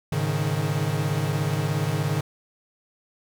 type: chord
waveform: 45% pulse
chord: Ab suspended fourth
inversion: none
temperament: equal with one note detuned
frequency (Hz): 105.46 / 138.59 / 155.56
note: Ab2 / Db3 / Eb3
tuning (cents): +27 / 0 / 0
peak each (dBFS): -29 / -27 / -26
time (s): 0.12-2.21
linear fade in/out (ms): 5
effects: none